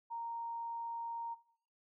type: tone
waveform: sine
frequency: 929 Hz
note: A#5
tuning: 6 cents flat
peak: -39 dBFS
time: 0.1-1.35 s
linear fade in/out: 20 ms
effects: noise-tail reverb RT60 0.7 s tail -17 dB re dry